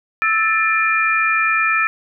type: tone cluster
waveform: sine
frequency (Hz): 1315 / 1766 / 2399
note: E6 / A6 / D7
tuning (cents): -5 / +6 / +36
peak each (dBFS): -18 / -19 / -18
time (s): 0.22-1.87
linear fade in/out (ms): 0
effects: none